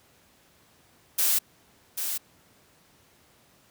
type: noise with echo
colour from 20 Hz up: blue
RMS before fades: -23 dBFS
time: 1.18-1.39 s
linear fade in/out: 10 ms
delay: 790 ms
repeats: 1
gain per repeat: -7 dB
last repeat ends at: 2.18 s
effects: pink hiss -60 dBFS RMS until 3.7 s + high-pass 80 Hz 12 dB/octave